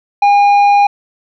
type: tone with tanh clipping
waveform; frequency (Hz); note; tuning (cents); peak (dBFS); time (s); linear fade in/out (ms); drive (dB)
triangle; 812; G#5; -39; -7; 0.22-0.87; 5; 11
effects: none